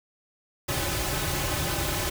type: noise with comb filter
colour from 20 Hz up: pink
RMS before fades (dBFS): -28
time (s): 0.68-2.1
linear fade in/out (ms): 10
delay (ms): 4.3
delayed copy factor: -0.8
effects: none